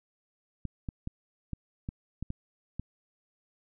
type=clicks; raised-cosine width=5 ms; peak=-22 dBFS; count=8; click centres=0.653 / 0.888 / 1.074 / 1.533 / 1.889 / 2.226 / 2.304 / 2.796 s; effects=none